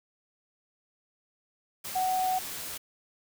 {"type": "tone in noise", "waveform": "sine", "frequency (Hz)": 745, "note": "F#5", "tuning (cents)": 12, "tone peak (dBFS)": -25, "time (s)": [1.95, 2.39], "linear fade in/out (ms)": 10, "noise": "white", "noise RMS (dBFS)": -38, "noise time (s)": [1.84, 2.78], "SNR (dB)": 10, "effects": []}